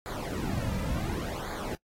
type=noise with flanger; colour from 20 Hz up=brown; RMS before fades=-33 dBFS; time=0.06-1.75 s; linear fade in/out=0 ms; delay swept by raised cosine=0.35 to 2.75 ms; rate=0.69 Hz; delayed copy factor=-0.8; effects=noise-tail reverb RT60 0.1 s tail -22 dB re dry + AAC 48 kbps